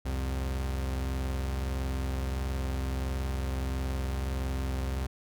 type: tone pair together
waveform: 40% pulse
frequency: 65.7 / 87.22 Hz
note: C2 / F2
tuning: +8 / -2 cents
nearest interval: perfect fourth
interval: 490 cents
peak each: -29 / -39 dBFS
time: 0.05-5.07 s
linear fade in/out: 10 ms
effects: none